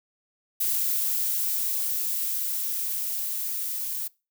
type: noise with level ramp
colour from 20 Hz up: violet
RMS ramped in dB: -25 to -31 dBFS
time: 0.6-4.08 s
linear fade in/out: 10 ms
effects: noise-tail reverb RT60 0.3 s tail -24 dB re dry